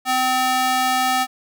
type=tone with high-pass filter; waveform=square; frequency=256.8 Hz; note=C4; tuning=32 cents flat; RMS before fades=-19 dBFS; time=0.05-1.27 s; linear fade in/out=50 ms; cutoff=750 Hz; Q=1.2; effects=none